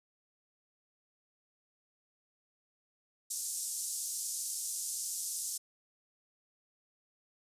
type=band-pass noise; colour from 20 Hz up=white; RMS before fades=-38 dBFS; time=3.3-5.58 s; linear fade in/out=10 ms; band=5900 to 10000 Hz; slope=24 dB/octave; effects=resampled to 32000 Hz